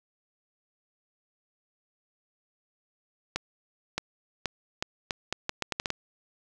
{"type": "accelerating click train", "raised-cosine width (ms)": 0.2, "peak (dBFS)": -11, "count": 12, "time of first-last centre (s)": [3.36, 5.904], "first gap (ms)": 620, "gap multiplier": 0.77, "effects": []}